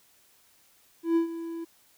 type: tone with ADSR envelope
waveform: triangle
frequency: 332.4 Hz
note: E4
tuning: 15 cents sharp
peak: -17 dBFS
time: 1.03-1.65 s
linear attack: 130 ms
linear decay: 110 ms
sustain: -14 dB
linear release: 14 ms
effects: white hiss -62 dBFS RMS until 1.97 s